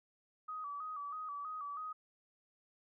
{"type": "tone with vibrato", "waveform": "sine", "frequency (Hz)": 1200, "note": "D6", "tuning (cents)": 37, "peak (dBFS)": -40, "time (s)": [0.48, 1.93], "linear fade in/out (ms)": 10, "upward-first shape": "square", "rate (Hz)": 3.1, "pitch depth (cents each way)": 76, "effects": []}